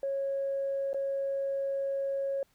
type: tone with dropouts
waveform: sine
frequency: 549 Hz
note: C#5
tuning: 17 cents flat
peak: -28 dBFS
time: 0.03-2.43 s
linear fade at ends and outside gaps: 2 ms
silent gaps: 0.932-0.944 s
effects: tanh soft clip ceiling -24 dBFS + pink hiss -69 dBFS RMS until 2.54 s